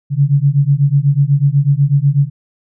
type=beating tone pair; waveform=sine; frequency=137.4 / 145.5 Hz; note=C#3 / D3; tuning=-15 / -16 cents; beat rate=8.1 Hz; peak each=-12 dBFS; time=0.1-2.3 s; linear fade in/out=50 ms; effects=none